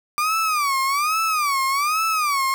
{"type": "tone with vibrato", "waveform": "35% pulse", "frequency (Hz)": 1185, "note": "D6", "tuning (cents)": 15, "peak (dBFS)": -17, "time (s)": [0.18, 2.54], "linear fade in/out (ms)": 0, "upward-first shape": "sine", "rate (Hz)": 1.2, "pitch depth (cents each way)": 180, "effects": []}